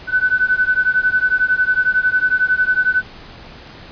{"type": "beating tone pair", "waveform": "sine", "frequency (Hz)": [1498, 1509], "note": ["F#6", "F#6"], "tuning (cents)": [21, 34], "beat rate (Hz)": 11, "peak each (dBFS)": -16, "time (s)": [0.07, 3.03], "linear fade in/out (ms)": 50, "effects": ["pink hiss -38 dBFS RMS until 3.91 s", "resampled to 11025 Hz"]}